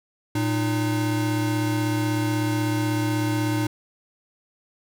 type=tone pair together; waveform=square; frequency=113.94 / 305.6 Hz; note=A#2 / D#4; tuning=-39 / -31 cents; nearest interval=octave + perfect fourth; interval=1708 cents; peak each=-25 dBFS; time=0.35-3.67 s; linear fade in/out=5 ms; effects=none